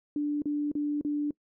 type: tone bursts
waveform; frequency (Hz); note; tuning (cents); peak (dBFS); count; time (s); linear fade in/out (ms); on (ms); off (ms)
sine; 293.7; D4; 0; -26; 4; 0.16-1.308; 2; 260; 36
effects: noise-tail reverb RT60 0.1 s tail -23 dB re dry